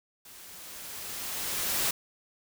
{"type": "noise with level ramp", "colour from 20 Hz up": "white", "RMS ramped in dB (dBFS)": [-50, -27], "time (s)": [0.25, 1.91], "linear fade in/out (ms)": 5, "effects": []}